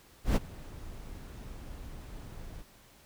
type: noise with ADSR envelope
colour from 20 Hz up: brown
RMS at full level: -22 dBFS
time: 0.24-2.63 s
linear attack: 120 ms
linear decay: 26 ms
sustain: -22 dB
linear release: 25 ms
effects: pink hiss -59 dBFS RMS until 3.05 s